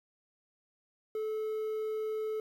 triangle tone with quantisation, 433.3 Hz, A4, 27 cents flat, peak -30 dBFS, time 1.15-2.4 s, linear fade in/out 2 ms, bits 10, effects none

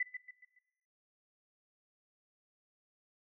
sine tone with echo, 1997 Hz, B6, 19 cents sharp, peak -30 dBFS, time 0-0.03 s, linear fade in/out 5 ms, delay 140 ms, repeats 4, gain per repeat -8 dB, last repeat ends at 0.59 s, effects noise-tail reverb RT60 0.9 s tail -17 dB re dry

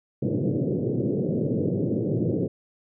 pink band-pass noise, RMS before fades -25 dBFS, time 0.22-2.48 s, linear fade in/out 10 ms, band 110 to 510 Hz, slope 48 dB/octave, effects none

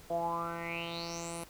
10% pulse tone with low-pass filter sweep, 168.7 Hz, E3, 40 cents sharp, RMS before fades -37 dBFS, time 0.1-1.44 s, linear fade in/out 5 ms, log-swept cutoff 610 to 11000 Hz, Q 8.2, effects pink hiss -55 dBFS RMS until 1.49 s

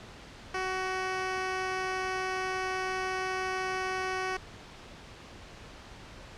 10% pulse tone, 374.5 Hz, F#4, 21 cents sharp, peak -22 dBFS, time 0.54-4.37 s, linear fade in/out 5 ms, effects pink hiss -48 dBFS RMS until 6.37 s + low-pass 5000 Hz 12 dB/octave

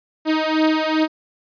sawtooth beating tone pair, 312.1 / 314.6 Hz, D#4 / D#4, +5 / +19 cents, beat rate 2.5 Hz, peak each -15 dBFS, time 0.25-1.08 s, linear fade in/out 50 ms, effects resampled to 11025 Hz

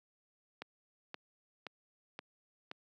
click train, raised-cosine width 0.3 ms, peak -26 dBFS, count 5, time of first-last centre 0.62-2.714 s, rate 1.91 Hz, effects high-pass 200 Hz 12 dB/octave

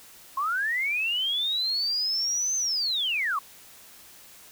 sine linear two-way sweep, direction up then down, 1046.5 to 6272 to 1046.5 Hz, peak -24 dBFS, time 0.37-3.39 s, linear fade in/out 5 ms, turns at 2.56 s, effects white hiss -50 dBFS RMS until 4.51 s

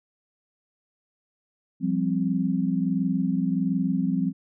sine chord, F suspended second, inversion none, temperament equal, 174.61 / 196 / 261.6 Hz, F3 / G3 / C4, 0 / 0 / 0 cents, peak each -26 dBFS, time 1.8-4.33 s, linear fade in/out 50 ms, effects none

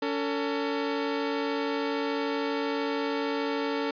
sawtooth tone pair together, 282.3 / 450 Hz, C#4 / A4, +32 / +39 cents, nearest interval minor sixth, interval 807 cents, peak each -26 dBFS, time 0.02-3.91 s, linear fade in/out 5 ms, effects resampled to 11025 Hz

